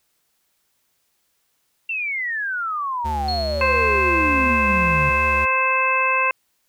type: exponential sweep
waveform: sine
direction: down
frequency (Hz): 2736 to 139.3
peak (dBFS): -22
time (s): 1.89-5.1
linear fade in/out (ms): 5
type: tone with vibrato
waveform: square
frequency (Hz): 73.42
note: D2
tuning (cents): 0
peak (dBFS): -26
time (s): 3.04-5.46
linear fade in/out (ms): 20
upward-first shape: triangle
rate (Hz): 4.2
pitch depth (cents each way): 73
type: tone with exponential decay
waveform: sine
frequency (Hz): 4307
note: C8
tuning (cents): +49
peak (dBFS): -23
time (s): 3.28-4.53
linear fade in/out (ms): 5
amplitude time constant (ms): 270
type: harmonic tone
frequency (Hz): 523.3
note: C5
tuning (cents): 0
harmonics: 1 / 2 / 3 / 4 / 5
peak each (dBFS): -27 / -20 / -26 / -27 / -20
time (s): 3.61-6.31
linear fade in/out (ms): 2
effects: white hiss -68 dBFS RMS until 6.68 s